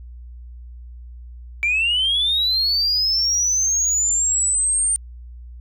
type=linear sweep; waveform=sine; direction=up; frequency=2312 to 8880 Hz; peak=-15 dBFS; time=1.63-4.96 s; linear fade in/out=0 ms; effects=tanh soft clip ceiling -13 dBFS + added 60 Hz sine -35 dBFS peak until 5.6 s